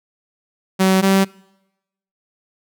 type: tone pair in turn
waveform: sawtooth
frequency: 189.5 / 193.37 Hz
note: F#3 / G3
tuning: +42 / -23 cents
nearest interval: unison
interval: 35 cents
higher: second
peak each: -8 dBFS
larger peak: neither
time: 0.79-1.02 / 1.02-1.25 s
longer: neither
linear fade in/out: 20 ms
effects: noise-tail reverb RT60 0.9 s tail -24 dB re dry